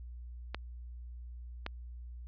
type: clicks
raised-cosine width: 0.3 ms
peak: -20 dBFS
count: 2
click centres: 0.546 / 1.664 s
effects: added 60 Hz sine -43 dBFS peak until 2.27 s + resampled to 11025 Hz